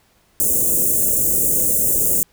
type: band-stop noise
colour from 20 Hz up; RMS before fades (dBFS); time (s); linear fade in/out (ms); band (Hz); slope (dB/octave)
white; -17; 0.4-2.23; 0; 580 to 7000; 48
effects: pink hiss -58 dBFS RMS until 2.32 s